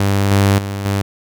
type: tone with level steps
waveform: sawtooth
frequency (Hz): 99.3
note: G2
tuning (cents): +23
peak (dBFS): -9 / -6 / -17 / -11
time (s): 0-1.02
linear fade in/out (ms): 5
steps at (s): 0.31 / 0.58 / 0.85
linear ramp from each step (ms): 5
effects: none